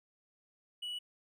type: tone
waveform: triangle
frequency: 2940 Hz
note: F#7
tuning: 12 cents flat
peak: -36 dBFS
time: 0.82-0.99 s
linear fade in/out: 10 ms
effects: none